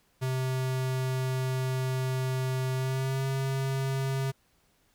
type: tone with pitch glide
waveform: square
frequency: 130 to 134.51 Hz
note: C3 to C3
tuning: -11 to +48 cents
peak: -28 dBFS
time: 0.21-4.32 s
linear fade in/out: 20 ms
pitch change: +59 cents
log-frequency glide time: 2.75-3.25 s
effects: pink hiss -68 dBFS RMS until 4.94 s